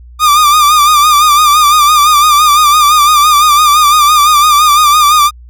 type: tone with vibrato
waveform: 45% pulse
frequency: 1200 Hz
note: D6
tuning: 37 cents sharp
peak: -4 dBFS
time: 0.19-5.31 s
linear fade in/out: 50 ms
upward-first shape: sine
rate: 5.9 Hz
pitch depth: 61 cents each way
effects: added 60 Hz sine -31 dBFS peak until 5.49 s